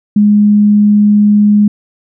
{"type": "tone", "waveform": "sine", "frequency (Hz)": 207.7, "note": "G#3", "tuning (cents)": 0, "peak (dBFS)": -4, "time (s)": [0.16, 1.68], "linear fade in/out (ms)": 5, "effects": []}